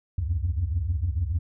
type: tone cluster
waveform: sine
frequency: 69.6 / 84.8 / 91.6 Hz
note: C#2 / E2 / F#2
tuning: +8 / +50 / -17 cents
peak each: -27 dBFS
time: 0.18-1.39 s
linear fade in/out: 5 ms
effects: tanh soft clip ceiling -17 dBFS